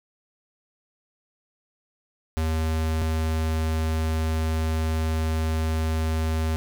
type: tone pair in turn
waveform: square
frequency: 79.7 / 79.7 Hz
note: D#2 / D#2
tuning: +42 / +42 cents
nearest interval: unison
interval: 0 cents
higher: neither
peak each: -23 dBFS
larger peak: neither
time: 2.37-3.02 / 3.02-6.56 s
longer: second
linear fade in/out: 0 ms
effects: none